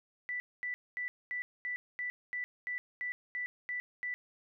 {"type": "tone bursts", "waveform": "sine", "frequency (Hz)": 1975.5, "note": "B6", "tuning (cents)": 0, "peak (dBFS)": -34, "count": 12, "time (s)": [0.29, 4.14], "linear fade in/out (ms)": 0, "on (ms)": 110, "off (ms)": 230, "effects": []}